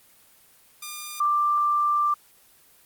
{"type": "tone pair in turn", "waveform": ["5% pulse", "sine"], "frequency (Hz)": [1202, 1181.4], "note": ["D6", "D6"], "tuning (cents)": [40, 10], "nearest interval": "unison", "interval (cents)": 30, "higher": "first", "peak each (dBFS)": [-22, -19], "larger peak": "second", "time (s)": [[0.82, 1.2], [1.2, 2.14]], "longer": "second", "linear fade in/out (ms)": 5, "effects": ["white hiss -56 dBFS RMS until 2.85 s", "Opus 24 kbps"]}